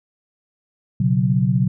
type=chord; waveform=sine; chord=B suspended second; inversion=none; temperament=equal with one note detuned; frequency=122.55 / 138.59 / 185 Hz; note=B2 / C#3 / F#3; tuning=-13 / 0 / 0 cents; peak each=-19 dBFS; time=1-1.68 s; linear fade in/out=5 ms; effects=none